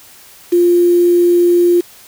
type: tone with quantisation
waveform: sine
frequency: 349.2 Hz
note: F4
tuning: in tune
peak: -7 dBFS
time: 0.52-1.81 s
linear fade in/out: 10 ms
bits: 5
effects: white hiss -41 dBFS RMS until 2.07 s